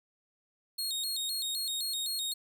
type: tone with vibrato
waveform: sawtooth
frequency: 4000 Hz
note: B7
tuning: 21 cents sharp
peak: -29 dBFS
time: 0.78-2.34 s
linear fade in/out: 10 ms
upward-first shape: square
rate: 3.9 Hz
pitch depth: 120 cents each way
effects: none